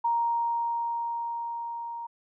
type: tone with level ramp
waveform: sine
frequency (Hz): 935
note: A#5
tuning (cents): +5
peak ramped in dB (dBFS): -22 to -34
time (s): 0.04-2.07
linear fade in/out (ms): 10
effects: none